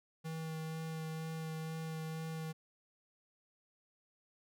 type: tone with vibrato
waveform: square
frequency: 160 Hz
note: D#3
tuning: 49 cents sharp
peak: -40 dBFS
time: 0.24-2.53 s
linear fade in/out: 20 ms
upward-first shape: sine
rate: 2.1 Hz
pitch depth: 11 cents each way
effects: none